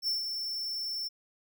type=tone with ADSR envelope; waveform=square; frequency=5390 Hz; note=E8; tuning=38 cents sharp; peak=-27 dBFS; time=0.02-1.09 s; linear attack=59 ms; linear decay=140 ms; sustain=-6 dB; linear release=19 ms; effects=none